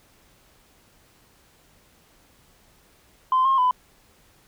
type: tone with pitch steps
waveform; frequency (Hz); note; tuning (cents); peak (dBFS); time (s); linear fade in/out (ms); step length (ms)
sine; 1034 / 1070 / 1003; C6 / C6 / B5; -21 / +38 / +26; -15; 3.32-3.71; 2; 130
effects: tanh soft clip ceiling -13 dBFS + pink hiss -58 dBFS RMS until 4.47 s